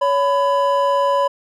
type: tone pair together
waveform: triangle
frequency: 561.2 / 1000 Hz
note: C#5 / B5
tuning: +21 / +21 cents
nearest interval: minor seventh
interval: 1000 cents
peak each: -15 dBFS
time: 0.01-1.28 s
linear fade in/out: 10 ms
effects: none

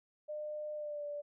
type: tone with pitch glide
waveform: sine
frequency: 603 to 584.1 Hz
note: D5 to D5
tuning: +46 to -10 cents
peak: -38 dBFS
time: 0.28-1.22 s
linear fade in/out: 20 ms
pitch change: -56 cents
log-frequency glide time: 0.74-1.05 s
effects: none

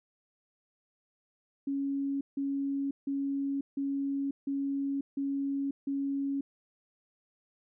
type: tone bursts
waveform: sine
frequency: 277.2 Hz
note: C#4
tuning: in tune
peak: -29 dBFS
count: 7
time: 1.67-6.41 s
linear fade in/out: 5 ms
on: 540 ms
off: 160 ms
effects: none

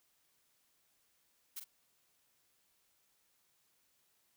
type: noise with echo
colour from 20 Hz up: blue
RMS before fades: -43 dBFS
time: 1.56-1.6 s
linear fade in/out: 10 ms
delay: 44 ms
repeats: 1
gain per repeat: -6 dB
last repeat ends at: 1.644 s
effects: white hiss -75 dBFS RMS until 4.36 s

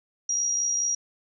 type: tone with amplitude modulation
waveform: sine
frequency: 5720 Hz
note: F8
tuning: 41 cents sharp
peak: -21 dBFS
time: 0.29-0.95 s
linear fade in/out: 5 ms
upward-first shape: sine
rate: 64.7 Hz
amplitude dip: 40%
effects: none

